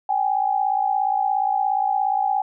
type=tone pair together; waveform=sine; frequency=774 / 831.1 Hz; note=G5 / G#5; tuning=-22 / +1 cents; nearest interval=minor second; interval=123 cents; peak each=-21 dBFS; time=0.09-2.42 s; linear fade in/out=5 ms; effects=none